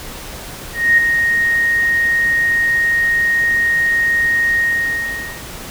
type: tone with ADSR envelope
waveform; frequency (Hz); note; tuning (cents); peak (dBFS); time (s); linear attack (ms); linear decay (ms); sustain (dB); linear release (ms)
sine; 1864.7; A#6; 0; -6; 0.73-5.43; 250; 4; -6; 830
effects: pink hiss -31 dBFS RMS until 5.7 s